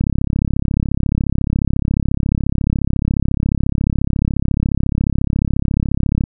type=click train; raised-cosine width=5 ms; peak=-4 dBFS; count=214; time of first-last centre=0.01-6.238 s; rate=34.2 Hz; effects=none